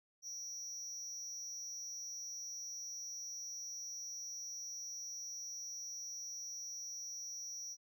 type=tone with amplitude modulation; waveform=triangle; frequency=5750 Hz; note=F8; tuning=50 cents sharp; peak=-38 dBFS; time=0.22-7.77 s; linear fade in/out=50 ms; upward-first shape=sine; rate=280 Hz; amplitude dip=90%; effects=none